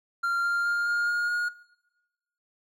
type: tone with pitch steps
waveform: triangle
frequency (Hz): 1386 / 1395.6 / 1405.3 / 1415.1 / 1425 / 1434.9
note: F6 / F6 / F6 / F6 / F6 / F6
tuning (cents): -14 / -2 / +10 / +22 / +34 / +46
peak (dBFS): -22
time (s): 0.23-1.49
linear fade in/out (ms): 10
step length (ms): 210
effects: noise-tail reverb RT60 1.0 s tail -20 dB re dry